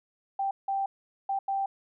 sine tone bursts at uneven times, 784 Hz, G5, in tune, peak -26 dBFS, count 4, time 0.39-0.51 / 0.68-0.86 / 1.29-1.39 / 1.48-1.66 s, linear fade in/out 5 ms, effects none

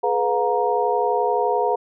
sine tone cluster, 422.9 / 494.5 / 714 / 937 Hz, G#4 / B4 / F5 / A#5, +31 / +2 / +38 / +9 cents, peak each -23 dBFS, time 0.03-1.76 s, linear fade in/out 10 ms, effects none

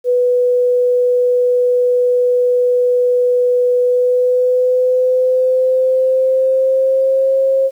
sine tone with pitch glide, 493.9 to 535.5 Hz, B4 to C5, 0 to +40 cents, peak -10 dBFS, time 0.04-7.71 s, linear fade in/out 50 ms, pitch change +140 cents, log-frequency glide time 3.8-7.37 s, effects 8-bit

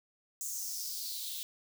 blue noise with high-pass filter sweep, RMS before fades -39 dBFS, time 0.41-1.43 s, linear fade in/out 0 ms, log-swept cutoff 7000 to 3400 Hz, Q 4.2, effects none

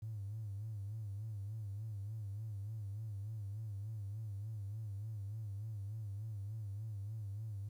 triangle tone with vibrato, 104.7 Hz, G#2, 15 cents sharp, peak -37 dBFS, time 0.02-7.69 s, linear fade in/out 10 ms, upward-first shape sine, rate 3.4 Hz, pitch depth 110 cents each way, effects tanh soft clip ceiling -38 dBFS + 12-bit

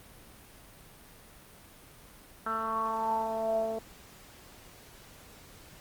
10% pulse tone with low-pass filter sweep, 222.8 Hz, A3, 22 cents sharp, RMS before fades -31 dBFS, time 2.46-3.79 s, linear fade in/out 5 ms, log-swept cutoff 1400 to 570 Hz, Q 8.4, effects pink hiss -53 dBFS RMS until 5.8 s + Opus 32 kbps

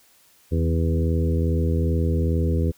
harmonic tone with a mistuned harmonic, 82.41 Hz, E2, in tune, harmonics 1 / 2 / 3 / 4 / 5 / 6, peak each -20 / -26 / -29 / -31 / -31 / -32 dBFS, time 0.51-2.72 s, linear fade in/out 20 ms, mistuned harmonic 2, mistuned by -35 cents, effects white hiss -57 dBFS RMS until 2.77 s

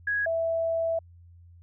sine tone pair in turn, 1661.2 / 659.2 Hz, G#6 / E5, 0 / 0 cents, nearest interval octave + major third, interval 1600 cents, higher first, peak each -24 dBFS, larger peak neither, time 0.07-0.26 / 0.26-0.99 s, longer second, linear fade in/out 5 ms, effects added 86 Hz sine -49 dBFS peak until 1.62 s

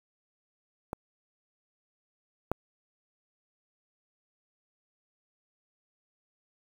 clicks, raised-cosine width 1 ms, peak -19 / -13 dBFS, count 2, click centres 0.931 / 2.516 s, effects 7-bit

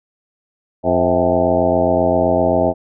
harmonic tone with a mistuned harmonic, 87.6 Hz, F2, 6 cents sharp, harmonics 1 / 2 / 3 / 4 / 5 / 6 / 7 / 8 / 9 / 10, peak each -25 / -24 / -21 / -22 / -24 / -20 / -16 / -28 / -23 / -27 dBFS, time 0.83-2.74 s, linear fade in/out 50 ms, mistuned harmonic 7, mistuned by +78 cents, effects none

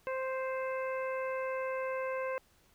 harmonic tone, 523.3 Hz, C5, in tune, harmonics 1 / 2 / 3 / 4 / 5, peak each -34 / -40 / -44 / -46 / -48 dBFS, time 0.07-2.38 s, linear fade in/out 0 ms, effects pink hiss -67 dBFS RMS until 2.74 s

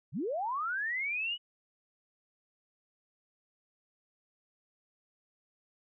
sine linear sweep, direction up, 101.4 to 2970 Hz, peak -31 dBFS, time 0.12-1.38 s, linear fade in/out 50 ms, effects none

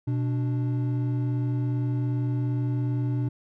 triangle tone pair together, 123.47 / 293 Hz, B2 / D4, 0 / -4 cents, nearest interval octave + minor third, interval 1496 cents, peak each -22 / -30 dBFS, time 0.07-3.29 s, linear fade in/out 10 ms, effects none

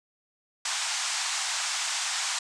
white band-pass noise, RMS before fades -30 dBFS, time 0.65-2.39 s, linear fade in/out 5 ms, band 730 to 8300 Hz, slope 48 dB/octave, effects none

